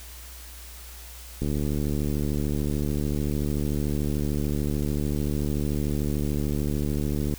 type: click train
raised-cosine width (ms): 3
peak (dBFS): -15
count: 436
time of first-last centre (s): 1.42-7.338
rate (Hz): 73.5
effects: added 60 Hz sine -42 dBFS peak until 7.38 s + white hiss -45 dBFS RMS until 7.38 s